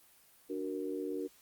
sine chord, D augmented, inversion none, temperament equal, 293.7 / 370 / 466.2 Hz, D4 / F#4 / A#4, 0 / 0 / 0 cents, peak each -39 / -39 / -40 dBFS, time 0.49-1.28 s, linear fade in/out 20 ms, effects white hiss -63 dBFS RMS until 1.41 s + Opus 24 kbps

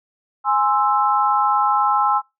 sine chord, Ab augmented, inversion none, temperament equal, 830.6 / 1046.5 / 1318.5 Hz, Ab5 / C6 / E6, 0 / 0 / 0 cents, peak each -18 / -20 / -19 dBFS, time 0.44-2.22 s, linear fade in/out 50 ms, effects noise-tail reverb RT60 0.2 s tail -23 dB re dry

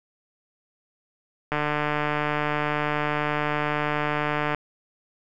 click train, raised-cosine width 0.5 ms, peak -10 dBFS, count 452, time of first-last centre 1.52-4.547 s, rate 149 Hz, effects none

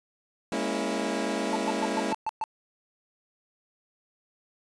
20% pulse chord, A# half-diminished seventh, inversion third, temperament equal with one note detuned, 203.8 / 233.1 / 277.2 / 329.6 Hz, G#3 / A#3 / C#4 / E4, -32 / 0 / 0 / 0 cents, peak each -28 dBFS, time 0.52-2.13 s, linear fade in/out 2 ms
triangle tone bursts, 880 Hz, A5, in tune, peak -24 dBFS, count 7, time 1.53-2.439 s, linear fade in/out 0 ms, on 27 ms, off 120 ms
effects resampled to 22050 Hz

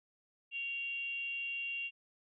sine tone with frequency modulation, 2766 Hz, F7, 17 cents flat, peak -36 dBFS, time 0.51-1.91 s, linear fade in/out 50 ms, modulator 523 Hz, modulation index 0.27, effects none

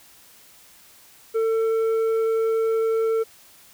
sine tone with tanh clipping, 448.2 Hz, A4, 32 cents sharp, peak -20 dBFS, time 1.34-3.24 s, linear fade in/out 20 ms, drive 6 dB, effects white hiss -51 dBFS RMS until 3.73 s

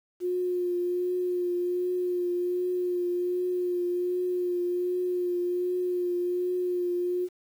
sine tone with vibrato, 357.5 Hz, F4, 41 cents sharp, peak -25 dBFS, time 0.2-7.29 s, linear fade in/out 50 ms, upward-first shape triangle, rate 1.3 Hz, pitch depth 24 cents each way, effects 9-bit

